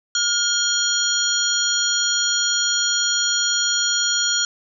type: tone cluster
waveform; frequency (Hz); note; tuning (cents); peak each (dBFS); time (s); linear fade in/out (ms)
sine; 1424 / 3232 / 4308 / 5730 / 6890; F6 / G#7 / C8 / F8 / A8; +33 / -48 / +50 / +44 / -37; -24; 0.15-4.45; 2
effects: none